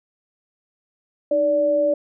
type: tone pair together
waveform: sine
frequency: 308.4 / 580.2 Hz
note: D#4 / D5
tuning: -15 / -21 cents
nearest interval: major seventh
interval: 1094 cents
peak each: -26 / -16 dBFS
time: 1.31-1.94 s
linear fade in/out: 5 ms
effects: none

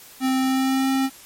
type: tone with pitch glide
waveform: square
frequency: 261.6 to 266.9 Hz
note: C4 to C4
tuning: 0 to +35 cents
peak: -19 dBFS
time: 0.2-1.1 s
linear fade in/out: 50 ms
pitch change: +35 cents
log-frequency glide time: 0.38-0.89 s
effects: white hiss -45 dBFS RMS until 1.25 s + MP3 64 kbps

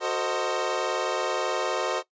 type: chord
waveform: 25% pulse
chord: F# diminished seventh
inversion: none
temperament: equal with one note detuned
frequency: 370 / 451.1 / 523.3 / 622.3 Hz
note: F#4 / A4 / C5 / Eb5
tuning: 0 / +43 / 0 / 0 cents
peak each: -27 dBFS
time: 0-2.03 s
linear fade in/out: 50 ms
effects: noise-tail reverb RT60 0.1 s tail -17 dB re dry + resampled to 16000 Hz

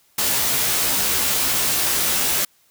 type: noise with comb filter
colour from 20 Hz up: white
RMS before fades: -20 dBFS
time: 0.18-2.45 s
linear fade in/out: 5 ms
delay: 15 ms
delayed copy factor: +0.8
effects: white hiss -59 dBFS RMS until 2.7 s

